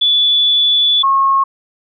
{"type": "tone pair in turn", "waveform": "sine", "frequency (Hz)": [3452, 1087.3], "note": ["A7", "C#6"], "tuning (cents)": [-34, -34], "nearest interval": "octave + minor sixth", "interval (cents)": 2000, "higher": "first", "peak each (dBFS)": -9, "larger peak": "neither", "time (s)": [[0.01, 1.03], [1.03, 1.44]], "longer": "first", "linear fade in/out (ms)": 10, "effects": []}